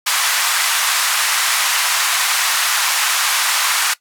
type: band-pass noise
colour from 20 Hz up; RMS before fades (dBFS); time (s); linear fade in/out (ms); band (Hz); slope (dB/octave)
pink; -17; 0.06-3.94; 10; 1000 to 13000; 24
effects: noise-tail reverb RT60 0.1 s tail -18 dB re dry